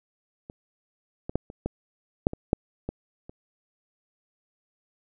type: clicks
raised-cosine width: 2 ms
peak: -26 / -19 / -10 / -27 / -14 / -6 / -20 / -6 / -17 / -28 dBFS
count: 10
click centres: 0.499 / 1.295 / 1.356 / 1.501 / 1.66 / 2.269 / 2.334 / 2.531 / 2.89 / 3.295 s
effects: none